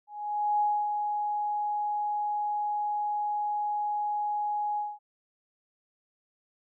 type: tone with ADSR envelope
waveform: sine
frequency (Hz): 834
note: G#5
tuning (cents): +7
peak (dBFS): -22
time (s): 0.07-4.99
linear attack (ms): 530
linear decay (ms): 270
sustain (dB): -5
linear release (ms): 210
effects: none